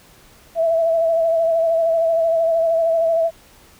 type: tone with vibrato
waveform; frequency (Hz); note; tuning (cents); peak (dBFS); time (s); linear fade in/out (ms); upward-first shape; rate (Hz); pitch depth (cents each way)
sine; 659.3; E5; 0; -14; 0.55-3.31; 50; sine; 13; 33
effects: pink hiss -49 dBFS RMS until 3.79 s